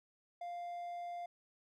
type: tone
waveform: triangle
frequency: 698.5 Hz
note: F5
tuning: in tune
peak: -39 dBFS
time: 0.41-1.26 s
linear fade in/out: 5 ms
effects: none